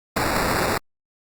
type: noise with sample-and-hold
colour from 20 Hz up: white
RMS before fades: -22 dBFS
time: 0.16-0.78 s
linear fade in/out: 5 ms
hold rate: 3150 Hz
effects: Opus 48 kbps